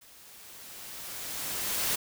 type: noise with level ramp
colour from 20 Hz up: white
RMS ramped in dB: -55 to -28 dBFS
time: 0.01-1.96 s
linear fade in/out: 10 ms
effects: none